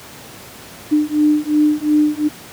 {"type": "beating tone pair", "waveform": "sine", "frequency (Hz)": [299.3, 302.1], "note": ["D4", "D4"], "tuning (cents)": [33, 49], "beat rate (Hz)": 2.8, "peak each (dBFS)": -15, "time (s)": [0.91, 2.29], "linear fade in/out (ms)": 20, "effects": ["pink hiss -37 dBFS RMS until 2.52 s", "high-pass 100 Hz 12 dB/octave"]}